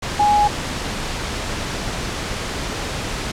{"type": "tone in noise", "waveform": "sine", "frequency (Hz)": 830.6, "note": "G#5", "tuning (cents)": 0, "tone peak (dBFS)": -12, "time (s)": [0.19, 0.48], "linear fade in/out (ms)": 10, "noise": "pink", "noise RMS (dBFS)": -25, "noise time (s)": [0.02, 3.32], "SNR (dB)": 10, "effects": ["low-pass 7000 Hz 12 dB/octave"]}